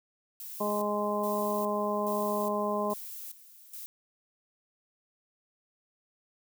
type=noise with tremolo; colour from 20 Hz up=violet; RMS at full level=-42 dBFS; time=0.4-3.86 s; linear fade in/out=0 ms; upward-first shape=square; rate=1.2 Hz; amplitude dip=75%
type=harmonic tone; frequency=207.7 Hz; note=G#3; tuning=in tune; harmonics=1 / 2 / 3 / 4 / 5; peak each=-34 / -34 / -32 / -38 / -33 dBFS; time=0.6-2.94 s; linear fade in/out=10 ms
effects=none